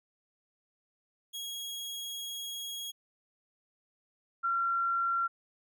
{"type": "tone pair in turn", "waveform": ["sawtooth", "sine"], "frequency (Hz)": [3304, 1369.6], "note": ["G#7", "F6"], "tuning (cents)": [-10, -34], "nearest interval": "octave + minor third", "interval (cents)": 1524, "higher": "first", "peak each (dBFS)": [-34, -27], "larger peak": "second", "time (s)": [[1.33, 2.92], [4.43, 5.28]], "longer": "first", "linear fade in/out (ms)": 20, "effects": []}